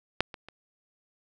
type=clicks; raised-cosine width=0.3 ms; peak=-6 / -24 / -28 dBFS; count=3; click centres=0.206 / 0.342 / 0.486 s; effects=none